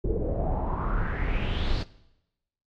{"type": "noise with low-pass filter sweep", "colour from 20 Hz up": "brown", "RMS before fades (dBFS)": -27, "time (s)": [0.04, 1.83], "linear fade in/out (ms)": 5, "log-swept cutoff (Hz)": [380, 4700], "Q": 5, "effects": ["noise-tail reverb RT60 0.9 s tail -19 dB re dry", "AAC 48 kbps"]}